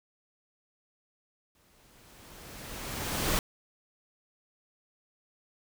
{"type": "noise with exponential growth", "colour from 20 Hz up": "pink", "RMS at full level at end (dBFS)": -27, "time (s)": [1.55, 3.39], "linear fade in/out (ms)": 1, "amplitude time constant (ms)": 400, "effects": []}